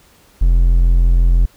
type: tone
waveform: triangle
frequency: 43 Hz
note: F1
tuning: 26 cents flat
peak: -6 dBFS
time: 0.41-1.46 s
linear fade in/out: 10 ms
effects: pink hiss -50 dBFS RMS until 1.56 s